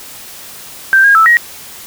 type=tone with pitch steps; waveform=sine; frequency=1567 / 1627 / 1316 / 1892 Hz; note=G6 / G#6 / E6 / A#6; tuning=-1 / -36 / -3 / +25 cents; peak=-4 dBFS; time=0.93-1.37 s; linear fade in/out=0 ms; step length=110 ms; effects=white hiss -32 dBFS RMS until 1.86 s